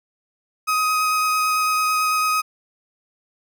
35% pulse tone with vibrato, 1258 Hz, D#6, 19 cents sharp, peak -16 dBFS, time 0.67-2.42 s, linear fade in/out 20 ms, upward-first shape sine, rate 9 Hz, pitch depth 9 cents each way, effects none

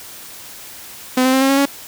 sawtooth tone with pitch steps, 255.2 / 259.8 / 264.5 / 269.3 / 274.1 / 279.1 Hz, C4 / C4 / C4 / C#4 / C#4 / C#4, -43 / -12 / +19 / -50 / -19 / +12 cents, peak -8 dBFS, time 1.17-1.656 s, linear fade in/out 5 ms, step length 81 ms, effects white hiss -36 dBFS RMS until 1.87 s

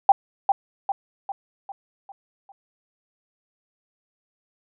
sine tone with echo, 791 Hz, G5, 15 cents sharp, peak -8 dBFS, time 0.09-0.12 s, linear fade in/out 2 ms, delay 400 ms, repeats 6, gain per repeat -6 dB, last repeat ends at 2.52 s, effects none

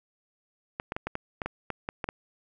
clicks, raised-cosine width 0.5 ms, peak -16 dBFS, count 11, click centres 0.799 / 0.921 / 0.965 / 1.07 / 1.154 / 1.418 / 1.46 / 1.703 / 1.889 / 2.042 / 2.089 s, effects none

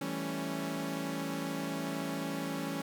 sawtooth chord, A dominant seventh, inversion second, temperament equal, 164.81 / 196 / 220 / 277.2 Hz, E3 / G3 / A3 / C#4, 0 / 0 / 0 / 0 cents, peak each -36 / -38 / -39 / -33 dBFS, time 0.01-2.82 s, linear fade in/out 5 ms, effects 10-bit

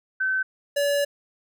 sine / square tone pair in turn, 1532 / 571.5 Hz, G6 / D5, -40 / -47 cents, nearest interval octave + perfect fourth, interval 1707 cents, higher first, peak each -21 dBFS, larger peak neither, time 0.2-0.43 / 0.76-1.05 s, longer second, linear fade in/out 10 ms, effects none

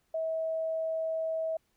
sine tone, 645 Hz, E5, 38 cents flat, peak -29 dBFS, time 0.14-1.57 s, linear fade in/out 5 ms, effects pink hiss -74 dBFS RMS until 1.76 s

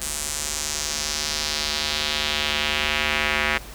square tone with band-pass filter sweep, 75.1 Hz, D2, 39 cents sharp, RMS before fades -25 dBFS, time 0.01-3.58 s, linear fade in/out 5 ms, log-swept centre 8800 to 2100 Hz, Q 1.9, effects added 50 Hz sine -40 dBFS peak until 3.74 s + pink hiss -41 dBFS RMS until 3.74 s

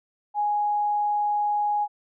sine tone, 830.6 Hz, G#5, in tune, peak -21 dBFS, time 0.34-1.88 s, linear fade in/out 50 ms, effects none

